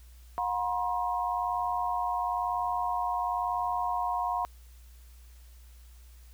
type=tone cluster; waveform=sine; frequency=721 / 961 / 1062 Hz; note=F#5 / B5 / C6; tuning=-45 / -48 / +25 cents; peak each=-31 / -31 / -34 dBFS; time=0.38-4.45 s; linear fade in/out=0 ms; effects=added 60 Hz sine -49 dBFS peak until 6.33 s + white hiss -62 dBFS RMS until 6.33 s